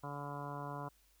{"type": "harmonic tone with a mistuned harmonic", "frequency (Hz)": 143.6, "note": "D3", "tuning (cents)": -39, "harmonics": [1, 2, 3, 4, 5, 6, 7, 8, 9, 10], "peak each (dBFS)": [-45, -50, -52, -51, -49, -55, -46, -54, -55, -56], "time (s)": [0.03, 0.89], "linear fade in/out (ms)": 10, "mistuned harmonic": 10, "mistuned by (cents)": -31, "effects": ["added 50 Hz sine -70 dBFS peak until 1.2 s", "white hiss -71 dBFS RMS until 1.2 s"]}